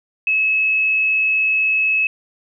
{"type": "tone", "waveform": "sine", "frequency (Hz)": 2584, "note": "E7", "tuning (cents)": -35, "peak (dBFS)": -14, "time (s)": [0.27, 2.07], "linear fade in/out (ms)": 2, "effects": []}